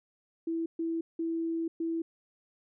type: tone bursts at uneven times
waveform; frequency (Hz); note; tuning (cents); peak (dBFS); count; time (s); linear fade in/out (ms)
sine; 329.6; E4; 0; -29; 4; 0.47-0.66 / 0.79-1.01 / 1.19-1.68 / 1.8-2.02; 5
effects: none